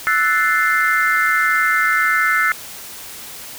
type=chord; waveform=sine; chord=F# half-diminished seventh; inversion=third; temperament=equal; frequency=1318.5 / 1480 / 1760 / 2093 Hz; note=E6 / F#6 / A6 / C7; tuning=0 / 0 / 0 / 0 cents; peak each=-19 dBFS; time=0.07-2.52 s; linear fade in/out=0 ms; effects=white hiss -34 dBFS RMS until 3.58 s